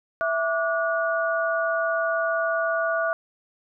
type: tone cluster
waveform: sine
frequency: 659 / 1167 / 1452 Hz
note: E5 / D6 / F#6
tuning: -1 / -11 / -33 cents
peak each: -24 / -29 / -26 dBFS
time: 0.21-3.13 s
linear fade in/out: 0 ms
effects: none